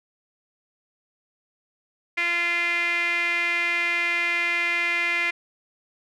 sawtooth tone with band-pass filter, 344.9 Hz, F4, 22 cents flat, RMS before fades -24 dBFS, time 2.17-5.31 s, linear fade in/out 10 ms, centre 2200 Hz, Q 8.9, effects none

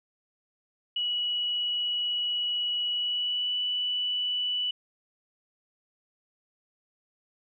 sine tone with pitch glide, 2929 to 2966 Hz, F#7 to F#7, -18 to +4 cents, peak -26 dBFS, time 0.96-4.71 s, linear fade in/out 5 ms, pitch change +22 cents, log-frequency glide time 2.9-3.55 s, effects none

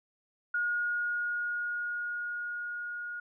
sine tone with level ramp, 1437 Hz, F6, 49 cents sharp, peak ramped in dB -27 to -36 dBFS, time 0.54-3.2 s, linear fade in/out 5 ms, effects none

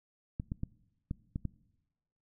clicks, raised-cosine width 5 ms, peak -22 dBFS, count 6, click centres 0.399 / 0.519 / 0.634 / 1.111 / 1.359 / 1.453 s, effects noise-tail reverb RT60 1.0 s tail -22 dB re dry

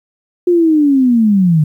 sine linear sweep, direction down, 359.2 to 146.83 Hz, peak -7 dBFS, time 0.47-1.64 s, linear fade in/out 5 ms, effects 8-bit

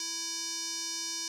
square tone with band-pass filter, 331.4 Hz, E4, 9 cents sharp, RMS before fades -36 dBFS, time 0-1.28 s, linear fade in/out 2 ms, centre 5600 Hz, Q 4.1, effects none

